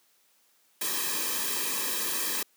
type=noise with comb filter; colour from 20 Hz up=white; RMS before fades=-30 dBFS; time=0.81-2.43 s; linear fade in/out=5 ms; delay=1.4 ms; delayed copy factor=-0.9; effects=white hiss -66 dBFS RMS until 2.56 s + high-pass 200 Hz 12 dB/octave